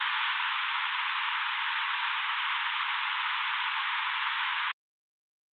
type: band-pass noise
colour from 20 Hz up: pink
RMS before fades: -30 dBFS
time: 0-4.72 s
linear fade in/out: 10 ms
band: 890 to 3600 Hz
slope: 96 dB/octave
effects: Opus 48 kbps